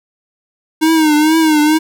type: tone with vibrato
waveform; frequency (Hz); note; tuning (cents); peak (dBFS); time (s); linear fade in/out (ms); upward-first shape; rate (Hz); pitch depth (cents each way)
square; 311.1; D#4; 0; -9; 0.81-1.79; 20; triangle; 2.2; 86
effects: none